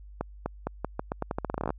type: accelerating click train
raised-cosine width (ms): 1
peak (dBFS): -15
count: 19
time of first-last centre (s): 0.21-1.705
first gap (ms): 250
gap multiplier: 0.84
effects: added 50 Hz sine -44 dBFS peak until 1.78 s